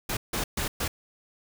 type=noise bursts at uneven times; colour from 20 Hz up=pink; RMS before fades=-29 dBFS; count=4; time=0.09-0.17 / 0.33-0.44 / 0.57-0.68 / 0.8-0.88 s; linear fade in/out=5 ms; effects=none